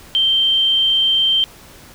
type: tone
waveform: sine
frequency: 3136 Hz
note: G7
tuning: in tune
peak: -12 dBFS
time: 0.15-1.44 s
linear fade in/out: 0 ms
effects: pink hiss -42 dBFS RMS until 1.94 s